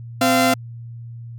sawtooth tone pair together, 257.7 / 688 Hz, C4 / F5, -26 / -26 cents, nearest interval octave + perfect fourth, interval 1700 cents, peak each -13 dBFS, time 0.21-0.54 s, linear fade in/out 5 ms, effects added 117 Hz sine -32 dBFS peak until 1.38 s

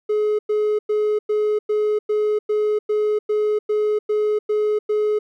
triangle tone bursts, 423.3 Hz, G#4, 33 cents sharp, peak -14 dBFS, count 13, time 0.09-5.19 s, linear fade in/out 10 ms, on 300 ms, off 100 ms, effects tanh soft clip ceiling -10 dBFS

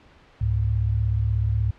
sine tone pair together, 69.3 / 105.83 Hz, C#2 / G#2, 0 / +33 cents, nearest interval perfect fifth, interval 733 cents, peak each -24 / -21 dBFS, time 0.41-1.71 s, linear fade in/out 5 ms, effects pink hiss -53 dBFS RMS until 1.78 s + low-pass 3000 Hz 12 dB/octave

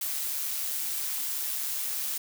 blue noise with amplitude modulation, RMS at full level -30 dBFS, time 0.01-2.18 s, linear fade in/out 5 ms, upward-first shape sine, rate 143 Hz, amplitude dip 35%, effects none

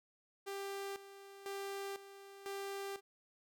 sawtooth tone with tremolo, 395.2 Hz, G4, 14 cents sharp, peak -37 dBFS, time 0.46-3.01 s, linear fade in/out 20 ms, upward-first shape square, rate 1 Hz, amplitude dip 75%, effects none

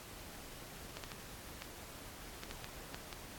clicks, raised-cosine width 0.2 ms, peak -26 dBFS, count 9, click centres 0.97 / 1.038 / 1.118 / 1.621 / 2.435 / 2.511 / 2.644 / 2.945 / 3.128 s, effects pink hiss -51 dBFS RMS until 3.38 s + AAC 64 kbps

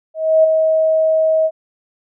sine tone with ADSR envelope, 636 Hz, D#5, 38 cents sharp, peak -6 dBFS, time 0.14-1.51 s, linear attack 300 ms, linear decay 10 ms, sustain -5 dB, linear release 55 ms, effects none

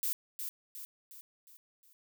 violet noise with echo, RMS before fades -33 dBFS, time 0.03-0.13 s, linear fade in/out 0 ms, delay 360 ms, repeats 5, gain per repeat -6 dB, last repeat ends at 1.93 s, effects none

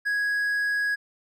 triangle tone, 1661.2 Hz, G#6, in tune, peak -21 dBFS, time 0.05-0.96 s, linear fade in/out 20 ms, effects none

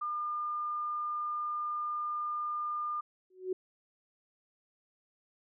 sine tone, 1206 Hz, D6, 46 cents sharp, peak -32 dBFS, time 0.01-3.01 s, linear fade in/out 10 ms
sine tone with exponential growth, 371.2 Hz, F#4, 6 cents sharp, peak -27 dBFS, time 3.3-3.53 s, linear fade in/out 5 ms, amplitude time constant 50 ms
effects none

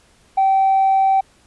triangle tone with tanh clipping, 773 Hz, G5, 24 cents flat, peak -12 dBFS, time 0.37-1.21 s, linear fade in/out 10 ms, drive 5 dB, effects pink hiss -54 dBFS RMS until 1.46 s + resampled to 24000 Hz

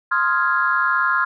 sine chord, F minor seventh, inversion second, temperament equal with one note detuned, 1046.5 / 1256.1 / 1396.9 / 1661.2 Hz, C6 / Eb6 / F6 / Ab6, 0 / +16 / 0 / 0 cents, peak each -21 / -24 / -19 / -22 dBFS, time 0.11-1.25 s, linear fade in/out 10 ms, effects tanh soft clip ceiling -5 dBFS

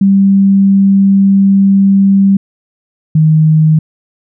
sine tone pair in turn, 196 / 156.48 Hz, G3 / D#3, 0 / +10 cents, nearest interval major third, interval 390 cents, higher first, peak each -4 dBFS, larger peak neither, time 0.01-2.37 / 3.15-3.79 s, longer first, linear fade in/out 5 ms, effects none

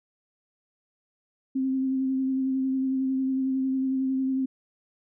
sine tone with vibrato, 264.1 Hz, C4, 16 cents sharp, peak -23 dBFS, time 1.55-4.46 s, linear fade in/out 10 ms, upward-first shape sine, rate 11 Hz, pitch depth 18 cents each way, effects none

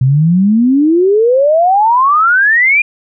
sine exponential sweep, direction up, 125 to 2453 Hz, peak -6 dBFS, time 0.01-2.82 s, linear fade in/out 5 ms, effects none

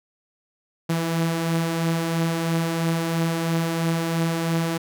sawtooth beating tone pair, 162.8 / 165.8 Hz, E3 / E3, -21 / +10 cents, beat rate 3 Hz, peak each -26 / -18 dBFS, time 0.89-4.78 s, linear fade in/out 10 ms, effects none

